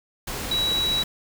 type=tone in noise; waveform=sine; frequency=3900 Hz; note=B7; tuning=23 cents flat; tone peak=-21 dBFS; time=0.51-1.03 s; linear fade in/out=5 ms; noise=pink; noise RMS=-31 dBFS; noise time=0.27-1.04 s; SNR=+7 dB; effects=none